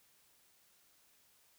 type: silence
effects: white hiss -69 dBFS RMS until 1.58 s